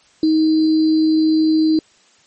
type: tone with sample-and-hold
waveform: sine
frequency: 314.9 Hz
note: D#4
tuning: 21 cents sharp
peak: -11 dBFS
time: 0.23-1.79 s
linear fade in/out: 2 ms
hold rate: 4410 Hz
effects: white hiss -53 dBFS RMS until 2.26 s + MP3 32 kbps